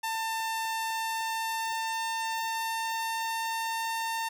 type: tone with pitch glide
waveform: sawtooth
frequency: 896 to 905.9 Hz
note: A5 to A#5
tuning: +31 to -50 cents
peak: -26 dBFS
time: 0.03-4.29 s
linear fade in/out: 10 ms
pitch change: +19 cents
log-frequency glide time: 0.83-3.89 s
effects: none